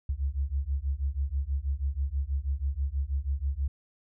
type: beating tone pair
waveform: sine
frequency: 66.2 / 72.4 Hz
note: C2 / D2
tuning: +21 / -24 cents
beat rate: 6.2 Hz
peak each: -30 dBFS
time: 0.09-3.68 s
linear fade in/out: 5 ms
effects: none